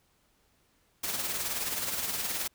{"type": "noise with tremolo", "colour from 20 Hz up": "white", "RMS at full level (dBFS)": -31, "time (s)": [1.03, 2.48], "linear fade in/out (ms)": 10, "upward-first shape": "sine", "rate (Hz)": 19, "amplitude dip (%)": 45, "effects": ["pink hiss -69 dBFS RMS until 2.54 s"]}